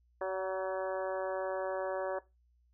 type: harmonic tone with a mistuned harmonic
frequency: 189.1 Hz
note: F#3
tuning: 38 cents sharp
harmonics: 2 / 3 / 4 / 5 / 6 / 7 / 8 / 9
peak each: -39 / -35 / -42 / -42 / -45 / -51 / -49 / -46 dBFS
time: 0.21-2.19 s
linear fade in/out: 5 ms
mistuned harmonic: 4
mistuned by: -16 cents
effects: noise-tail reverb RT60 0.2 s tail -17 dB re dry + added 60 Hz sine -66 dBFS peak until 2.73 s